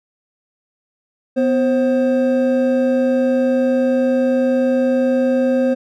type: tone pair together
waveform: triangle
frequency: 250 / 529.7 Hz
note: B3 / C5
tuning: +21 / +21 cents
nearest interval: octave + minor second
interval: 1300 cents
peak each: -14 dBFS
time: 1.36-5.75 s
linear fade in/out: 20 ms
effects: none